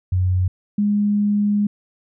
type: tone pair in turn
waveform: sine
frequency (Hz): 91.8 / 206.1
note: F#2 / G#3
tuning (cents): -13 / -13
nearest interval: octave + major second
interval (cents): 1400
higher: second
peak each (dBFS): -15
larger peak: neither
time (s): 0.12-0.48 / 0.78-1.67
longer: second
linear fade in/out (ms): 5
effects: none